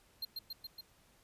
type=tone with echo; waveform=square; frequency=4188 Hz; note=C8; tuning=1 cent sharp; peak=-37 dBFS; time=0.22-0.25 s; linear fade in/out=5 ms; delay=140 ms; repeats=4; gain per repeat=-2 dB; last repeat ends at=0.81 s; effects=pink hiss -67 dBFS RMS until 1.23 s + resampled to 32000 Hz